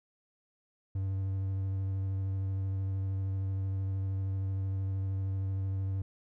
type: tone with vibrato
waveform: triangle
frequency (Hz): 96.3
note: G2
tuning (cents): -30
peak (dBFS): -28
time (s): 0.95-6.02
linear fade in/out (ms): 5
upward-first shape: sine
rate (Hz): 13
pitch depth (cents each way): 14
effects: none